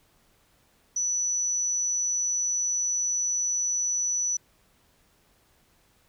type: tone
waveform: sine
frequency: 5940 Hz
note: F#8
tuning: 6 cents sharp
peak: -24 dBFS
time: 0.96-4.37 s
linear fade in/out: 5 ms
effects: pink hiss -64 dBFS RMS until 6.08 s